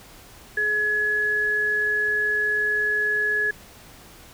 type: tone pair together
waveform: sine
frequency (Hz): 423 / 1692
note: G#4 / G#6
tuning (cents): +32 / +32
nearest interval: 2 octaves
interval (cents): 2400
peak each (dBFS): -31 / -20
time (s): 0.57-3.51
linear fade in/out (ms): 5
effects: pink hiss -47 dBFS RMS until 4.33 s